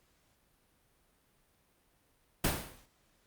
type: noise with exponential decay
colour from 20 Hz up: pink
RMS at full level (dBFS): -26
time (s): 2.44-2.86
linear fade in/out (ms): 5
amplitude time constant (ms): 90
effects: pink hiss -71 dBFS RMS until 3.26 s + Opus 48 kbps